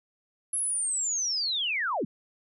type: linear sweep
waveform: sine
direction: down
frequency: 11000 to 152.5 Hz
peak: -26 dBFS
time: 0.53-2.05 s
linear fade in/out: 5 ms
effects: none